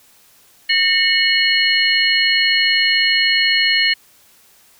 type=tone cluster; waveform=sine; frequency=1825 / 2198 / 2934 / 4267 Hz; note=A#6 / C#7 / F#7 / C8; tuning=-37 / -15 / -15 / +33 cents; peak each=-18 dBFS; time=0.69-3.94 s; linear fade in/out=10 ms; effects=white hiss -51 dBFS RMS until 4.79 s